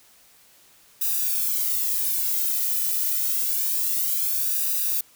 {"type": "noise with flanger", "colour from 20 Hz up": "violet", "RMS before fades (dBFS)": -24, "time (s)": [1.01, 5.01], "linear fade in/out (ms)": 5, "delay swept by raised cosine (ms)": [0.92, 1.85], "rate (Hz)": 0.27, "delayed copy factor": -0.85, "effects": ["white hiss -55 dBFS RMS until 5.15 s"]}